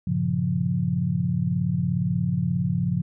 sine chord, G half-diminished seventh, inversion none, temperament equal with one note detuned, 98 / 116.54 / 138.59 / 175.42 Hz, G2 / Bb2 / Db3 / F3, 0 / 0 / 0 / +8 cents, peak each -30 / -30 / -26 / -24 dBFS, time 0.07-3.02 s, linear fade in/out 5 ms, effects none

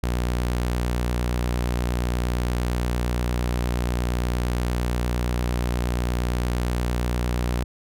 sawtooth tone with vibrato, 60.5 Hz, B1, 35 cents flat, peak -18 dBFS, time 0.03-7.64 s, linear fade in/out 5 ms, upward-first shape sine, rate 8.6 Hz, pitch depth 22 cents each way, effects none

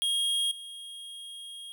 square tone with level steps, 3260 Hz, G#7, 33 cents flat, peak -26 / -41 dBFS, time 0.02-1.72 s, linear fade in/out 0 ms, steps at 0.51 s, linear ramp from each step 5 ms, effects none

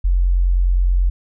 sine tone, 44.71 Hz, F1, 41 cents sharp, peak -12 dBFS, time 0.04-1.1 s, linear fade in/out 10 ms, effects none

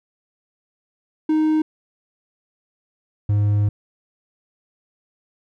triangle tone pair in turn, 311.1 / 103.37 Hz, D#4 / G#2, 0 / -8 cents, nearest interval octave + perfect fifth, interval 1908 cents, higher first, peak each -13 dBFS, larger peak neither, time 1.29-1.62 / 3.29-3.69 s, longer second, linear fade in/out 5 ms, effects none

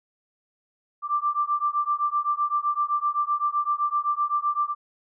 sine beating tone pair, 1174.7 / 1182.5 Hz, D6 / D6, 0 / +12 cents, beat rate 7.8 Hz, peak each -25 dBFS, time 1.02-4.75 s, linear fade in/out 50 ms, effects none

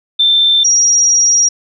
sine tone pair in turn, 3562 / 5694 Hz, A7 / F8, +21 / +33 cents, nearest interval minor sixth, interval 812 cents, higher second, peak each -7 dBFS, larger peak neither, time 0.19-0.64 / 0.64-1.49 s, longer second, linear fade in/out 10 ms, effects none

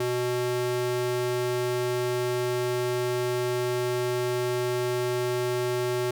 square tone with high-pass filter, 123.47 Hz, B2, in tune, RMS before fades -27 dBFS, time 0-6.11 s, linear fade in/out 5 ms, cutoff 260 Hz, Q 6.2, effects none

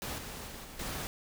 pink noise with level steps, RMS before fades -38 / -43 / -45 / -48 / -38 dBFS, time 0.02-1.07 s, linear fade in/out 0 ms, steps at 0.18 / 0.47 / 0.64 / 0.79 s, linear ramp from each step 5 ms, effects none

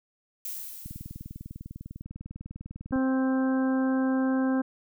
violet noise with exponential decay, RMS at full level -34 dBFS, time 0.45-2.02 s, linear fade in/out 1 ms, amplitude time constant 340 ms
click train, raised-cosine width 5 ms, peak -27 dBFS, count 43, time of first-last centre 0.86-2.96 s, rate 20 Hz
harmonic tone, 262.4 Hz, C4, 5 cents sharp, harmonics 1 / 2 / 3 / 4 / 5 / 6, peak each -23 / -33 / -38 / -40 / -43 / -39 dBFS, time 2.92-4.62 s, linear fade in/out 10 ms
effects none

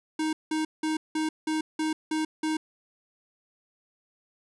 square tone bursts, 312.7 Hz, D#4, 9 cents sharp, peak -26 dBFS, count 8, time 0.19-2.57 s, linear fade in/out 5 ms, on 140 ms, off 180 ms, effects resampled to 24000 Hz

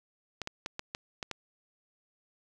clicks, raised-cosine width 0.2 ms, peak -18 dBFS, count 7, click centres 0.417 / 0.474 / 0.661 / 0.794 / 0.949 / 1.228 / 1.313 s, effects none

